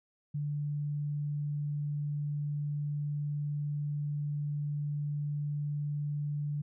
sine tone, 146.6 Hz, D3, 3 cents flat, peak -31 dBFS, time 0.34-6.62 s, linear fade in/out 10 ms, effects none

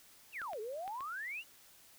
sine exponential two-way sweep, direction down then up, 2960 to 410 to 2960 Hz, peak -39 dBFS, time 0.32-1.44 s, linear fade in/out 50 ms, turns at 0.6 s
clicks, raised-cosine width 0.3 ms, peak -33 dBFS, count 4, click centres 0.417 / 0.533 / 0.878 / 1.007 s
effects white hiss -61 dBFS RMS until 1.98 s

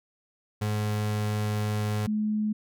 35% pulse / sine tone pair in turn, 105.7 / 213.1 Hz, G#2 / G#3, +31 / +45 cents, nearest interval octave, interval 1214 cents, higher second, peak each -24 dBFS, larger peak neither, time 0.61-2.07 / 2.07-2.53 s, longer first, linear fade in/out 10 ms, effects none

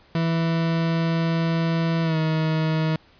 40% pulse tone with pitch glide, 165 to 158.19 Hz, E3 to D#3, +2 to +29 cents, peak -19 dBFS, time 0.15-2.96 s, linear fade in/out 2 ms, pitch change -73 cents, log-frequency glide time 2.03-2.17 s, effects pink hiss -55 dBFS RMS until 3.19 s + resampled to 11025 Hz

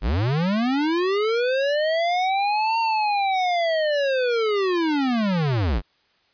square linear two-way sweep, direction up then down, 41.61 to 918 to 41.61 Hz, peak -20 dBFS, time 0.01-5.82 s, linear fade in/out 50 ms, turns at 2.79 s, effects white hiss -63 dBFS RMS until 6.33 s + resampled to 11025 Hz

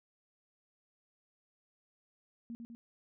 sine tone with echo, 233.1 Hz, A#3, in tune, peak -40 dBFS, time 2.5-2.55 s, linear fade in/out 0 ms, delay 100 ms, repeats 2, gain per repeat -3 dB, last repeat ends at 2.75 s, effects none

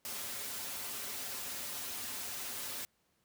white noise with comb filter, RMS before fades -41 dBFS, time 0.05-2.85 s, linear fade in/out 0 ms, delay 6.2 ms, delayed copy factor -0.8, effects pink hiss -75 dBFS RMS until 3.24 s + high-pass 80 Hz 12 dB/octave

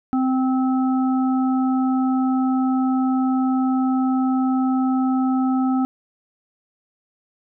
harmonic tone, 260 Hz, C4, 11 cents flat, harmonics 1 / 3 / 5, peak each -17 / -27 / -31 dBFS, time 0.13-5.85 s, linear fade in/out 0 ms, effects none

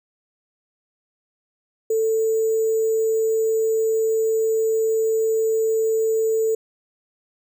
sine tone with sample-and-hold, 443.7 Hz, A4, 14 cents sharp, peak -17 dBFS, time 1.9-6.55 s, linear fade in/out 5 ms, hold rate 7350 Hz, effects none

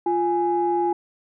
sine tone pair together, 348.8 / 830.6 Hz, F4 / G#5, -2 / 0 cents, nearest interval octave + minor third, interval 1502 cents, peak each -21 dBFS, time 0.06-0.93 s, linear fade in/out 5 ms, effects tanh soft clip ceiling -11 dBFS

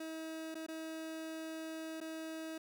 30% pulse tone with dropouts, 320 Hz, D#4, 49 cents sharp, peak -39 dBFS, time 0-2.58 s, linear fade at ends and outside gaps 5 ms, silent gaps 0.545-0.552 / 0.665-0.684 / 2.004-2.011 s, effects none

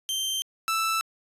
sawtooth tone pair in turn, 3136 / 1322.1 Hz, G7 / E6, 0 / +5 cents, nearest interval octave + minor third, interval 1495 cents, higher first, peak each -23 / -20 dBFS, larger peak second, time 0.09-0.42 / 0.68-1.01 s, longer neither, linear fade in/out 0 ms, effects resampled to 32000 Hz

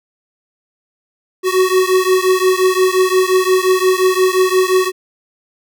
square beating tone pair, 370 / 375.7 Hz, F#4 / F#4, 0 / +26 cents, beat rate 5.7 Hz, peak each -14 / -15 dBFS, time 1.43-4.92 s, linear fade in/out 50 ms, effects none

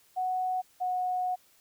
sine tone pair in turn, 740 / 731.5 Hz, F#5 / F#5, 0 / -20 cents, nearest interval unison, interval 20 cents, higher first, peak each -27 dBFS, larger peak neither, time 0.16-0.62 / 0.8-1.36 s, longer second, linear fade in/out 20 ms, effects white hiss -63 dBFS RMS until 1.6 s

